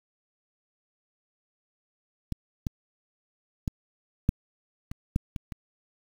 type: clicks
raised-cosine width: 5 ms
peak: -17 / -16 / -15 / -8 / -25 / -11 / -21 / -25 dBFS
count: 8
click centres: 2.323 / 2.668 / 3.678 / 4.291 / 4.915 / 5.161 / 5.362 / 5.522 s
effects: 7-bit